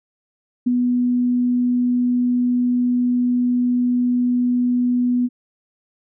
sine tone with ADSR envelope, 246.1 Hz, B3, 6 cents flat, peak -12 dBFS, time 0.66-5.29 s, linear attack 13 ms, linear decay 11 ms, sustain -3 dB, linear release 40 ms, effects none

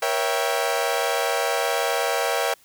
sawtooth chord, A# diminished seventh, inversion none, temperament equal with one note detuned, 475.4 / 554.4 / 659.3 / 784 Hz, A#4 / C#5 / E5 / G5, +34 / 0 / 0 / 0 cents, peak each -23 dBFS, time 0.02-2.54 s, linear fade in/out 5 ms, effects white hiss -56 dBFS RMS until 2.64 s

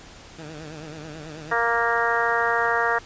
15% pulse tone with vibrato, 154.9 Hz, D#3, 7 cents flat, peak -30 dBFS, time 0.38-1.54 s, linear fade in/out 10 ms, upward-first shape triangle, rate 9.2 Hz, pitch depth 110 cents each way
harmonic tone, 233.2 Hz, A#3, 1 cent sharp, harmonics 2 / 3 / 4 / 5 / 6 / 7 / 8, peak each -27 / -27 / -27 / -27 / -27 / -27 / -27 dBFS, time 1.51-2.99 s, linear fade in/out 10 ms
effects pink hiss -45 dBFS RMS until 3.05 s + resampled to 16000 Hz

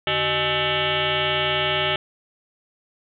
sine tone with frequency modulation, 1778 Hz, A6, 18 cents sharp, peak -19 dBFS, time 0.07-1.96 s, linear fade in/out 2 ms, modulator 233 Hz, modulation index 6.6, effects none

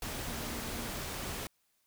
sine tone in noise, 233.1 Hz, A#3, in tune, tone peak -45 dBFS, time 0.26-0.86 s, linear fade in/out 2 ms, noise pink, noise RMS -39 dBFS, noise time 0.02-1.47 s, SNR -9 dB, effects white hiss -75 dBFS RMS until 1.86 s

